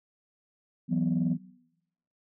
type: chord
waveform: sine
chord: E suspended second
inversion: none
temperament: just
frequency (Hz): 164.81 / 185.42 / 247.2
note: E3 / F#3 / B3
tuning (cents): 0 / +4 / +2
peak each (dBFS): -28 / -27 / -27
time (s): 0.88-1.38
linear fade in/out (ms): 50
effects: noise-tail reverb RT60 0.8 s tail -20 dB re dry + tanh soft clip ceiling -18 dBFS